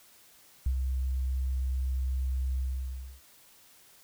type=tone with ADSR envelope; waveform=sine; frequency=64.9 Hz; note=C2; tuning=13 cents flat; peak=-23 dBFS; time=0.66-3.21 s; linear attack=4 ms; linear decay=73 ms; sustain=-4 dB; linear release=630 ms; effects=white hiss -58 dBFS RMS until 4.03 s